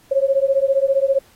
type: beating tone pair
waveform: sine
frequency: 537 / 552 Hz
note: C5 / C#5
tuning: +45 / -7 cents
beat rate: 15 Hz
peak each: -17 dBFS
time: 0.11-1.19 s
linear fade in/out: 10 ms
effects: pink hiss -53 dBFS RMS until 1.35 s + AAC 48 kbps